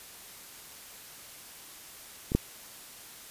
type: clicks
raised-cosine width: 3 ms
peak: -20 / -9 dBFS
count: 2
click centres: 2.319 / 2.35 s
effects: white hiss -48 dBFS RMS until 3.3 s + resampled to 32000 Hz